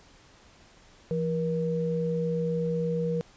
sine tone pair together, 168.4 / 476.6 Hz, E3 / A#4, +37 / +38 cents, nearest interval octave + tritone, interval 1801 cents, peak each -28 dBFS, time 1.11-3.21 s, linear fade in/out 0 ms, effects pink hiss -56 dBFS RMS until 3.36 s + resampled to 16000 Hz

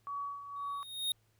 sine tone with tremolo, 1132 Hz, C#6, 36 cents sharp, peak -35 dBFS, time 0.07-0.83 s, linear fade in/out 0 ms, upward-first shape sine, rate 2 Hz, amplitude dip 65%
square tone with exponential growth, 3718 Hz, A#7, 5 cents flat, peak -29 dBFS, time 0.56-1.12 s, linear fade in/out 2 ms, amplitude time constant 120 ms
effects added 109 Hz sine -70 dBFS peak until 1.39 s + pink hiss -74 dBFS RMS until 1.39 s

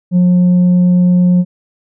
sine tone with tanh clipping, 179.1 Hz, F3, 44 cents sharp, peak -7 dBFS, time 0.11-1.45 s, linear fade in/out 50 ms, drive 2 dB, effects none

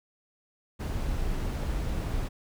brown noise, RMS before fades -30 dBFS, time 0.79-2.29 s, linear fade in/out 20 ms, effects none

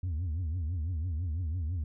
sine tone with vibrato, 83.6 Hz, E2, 25 cents sharp, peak -27 dBFS, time 0.03-1.84 s, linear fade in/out 5 ms, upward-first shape triangle, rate 6 Hz, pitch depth 230 cents each way, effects tanh soft clip ceiling -29 dBFS

